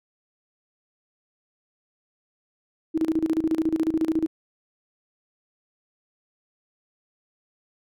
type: tone with tremolo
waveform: sine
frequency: 320 Hz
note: D#4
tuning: 49 cents sharp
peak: -18 dBFS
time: 2.94-4.27 s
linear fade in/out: 20 ms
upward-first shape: square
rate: 14 Hz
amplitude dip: 80%
effects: none